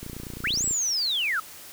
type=click train; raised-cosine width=3 ms; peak=-24 dBFS; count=21; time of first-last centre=0.03-0.71 s; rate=29.4 Hz
type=linear two-way sweep; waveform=sine; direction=up then down; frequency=1231 to 7902 to 1231 Hz; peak=-23 dBFS; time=0.44-1.4 s; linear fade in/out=5 ms; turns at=0.65 s
effects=white hiss -44 dBFS RMS until 1.72 s